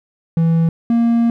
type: tone pair in turn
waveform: triangle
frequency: 164.81 / 233.1 Hz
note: E3 / A#3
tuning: 0 / 0 cents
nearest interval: tritone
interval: 600 cents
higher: second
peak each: -9 dBFS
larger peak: neither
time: 0.37-0.69 / 0.9-1.3 s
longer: second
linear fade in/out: 2 ms
effects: none